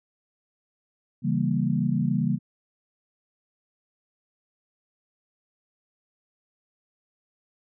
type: chord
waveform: sine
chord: C# diminished seventh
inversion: none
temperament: equal with one note detuned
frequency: 138.11 / 164.81 / 196 / 233.1 Hz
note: C#3 / E3 / G3 / Bb3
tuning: -6 / 0 / 0 / 0 cents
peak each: -27 dBFS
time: 1.22-2.39 s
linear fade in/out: 50 ms
effects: none